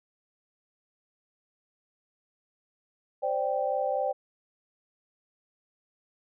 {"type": "chord", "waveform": "sine", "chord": "C suspended second", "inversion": "none", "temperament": "equal", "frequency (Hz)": [523.3, 587.3, 784], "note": ["C5", "D5", "G5"], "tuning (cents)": [0, 0, 0], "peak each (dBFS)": -30, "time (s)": [3.22, 4.13], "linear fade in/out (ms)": 20, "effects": []}